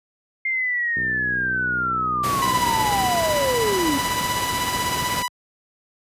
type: linear sweep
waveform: sine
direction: down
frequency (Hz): 2116 to 261.6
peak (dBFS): -20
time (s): 0.45-3.98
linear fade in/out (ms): 5
type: click train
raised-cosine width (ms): 3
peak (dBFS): -20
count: 137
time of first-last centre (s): 0.97-3.149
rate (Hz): 62.4
type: noise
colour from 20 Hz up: pink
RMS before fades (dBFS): -27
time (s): 2.23-5.23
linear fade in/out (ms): 10
type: tone with tremolo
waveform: sawtooth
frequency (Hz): 987.8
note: B5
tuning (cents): 0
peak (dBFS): -17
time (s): 2.42-5.28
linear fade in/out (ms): 0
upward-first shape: sine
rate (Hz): 16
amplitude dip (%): 50
effects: high-pass 80 Hz 12 dB/octave + resampled to 32000 Hz